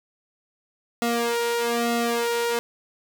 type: tone with flanger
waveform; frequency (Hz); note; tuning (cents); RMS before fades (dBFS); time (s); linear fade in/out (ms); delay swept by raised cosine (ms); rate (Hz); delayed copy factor
sawtooth; 235.3; A#3; +16; -24; 1.02-2.59; 0; 1.5 to 2.19; 1.1; +1
effects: none